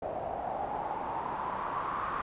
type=noise with low-pass filter sweep; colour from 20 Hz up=white; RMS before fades=-35 dBFS; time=0.02-2.22 s; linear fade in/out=5 ms; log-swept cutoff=670 to 1200 Hz; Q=5.8; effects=resampled to 8000 Hz